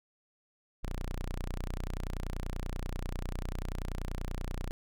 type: tone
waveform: sawtooth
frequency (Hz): 30.29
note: B0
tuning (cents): -33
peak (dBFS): -30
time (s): 0.83-4.71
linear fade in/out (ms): 0
effects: none